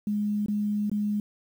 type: tone with dropouts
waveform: sine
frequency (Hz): 208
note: G#3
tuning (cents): +3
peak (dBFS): -24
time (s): 0.07-1.2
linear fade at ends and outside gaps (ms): 2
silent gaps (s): 0.461-0.483 / 0.897-0.915
effects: 9-bit